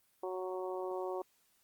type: harmonic tone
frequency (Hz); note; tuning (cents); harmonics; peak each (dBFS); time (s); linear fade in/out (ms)
185; F#3; 0; 2 / 3 / 4 / 5 / 6; -38 / -42 / -44 / -46 / -48; 0.23-1.22; 5
effects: white hiss -72 dBFS RMS until 1.63 s + Opus 24 kbps